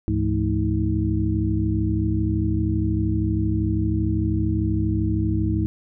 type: tone cluster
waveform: sine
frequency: 71.2 / 104 / 169 / 216.4 / 319.5 Hz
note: C#2 / G#2 / E3 / A3 / D#4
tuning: +47 / +3 / +43 / -29 / +46 cents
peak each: -25 / -23 / -30 / -28 / -25 dBFS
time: 0.08-5.66 s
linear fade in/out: 0 ms
effects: none